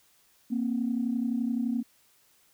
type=tone pair together; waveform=sine; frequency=233.1 / 264.8 Hz; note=A#3 / C4; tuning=0 / +21 cents; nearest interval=major second; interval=221 cents; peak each=-27 / -30 dBFS; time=0.5-1.83 s; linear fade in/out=20 ms; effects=tanh soft clip ceiling -18 dBFS + white hiss -64 dBFS RMS until 2.53 s